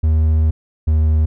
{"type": "tone pair in turn", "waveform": "triangle", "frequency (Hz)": [78.6, 77.88], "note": ["D#2", "D#2"], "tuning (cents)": [18, 2], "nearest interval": "unison", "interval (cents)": 16, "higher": "first", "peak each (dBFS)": -9, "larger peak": "neither", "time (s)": [[0.03, 0.51], [0.87, 1.26]], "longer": "first", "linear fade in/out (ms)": 10, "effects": []}